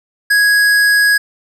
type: tone with hard clipping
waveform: sine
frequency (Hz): 1661.2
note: G#6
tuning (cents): 0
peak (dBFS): -10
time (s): 0.3-1.18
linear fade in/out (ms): 10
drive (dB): 14
effects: none